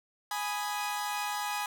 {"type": "chord", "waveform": "sawtooth", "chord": "G# minor", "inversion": "none", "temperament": "equal", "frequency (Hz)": [830.6, 987.8, 1244.5], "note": ["G#5", "B5", "D#6"], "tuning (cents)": [0, 0, 0], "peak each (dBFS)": [-30, -34, -35], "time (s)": [0.31, 1.66], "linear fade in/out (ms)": 2, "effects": []}